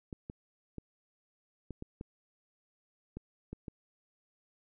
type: clicks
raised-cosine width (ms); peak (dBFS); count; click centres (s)
3; -28; 9; 0.128 / 0.299 / 0.783 / 1.707 / 1.824 / 2.011 / 3.17 / 3.53 / 3.682
effects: none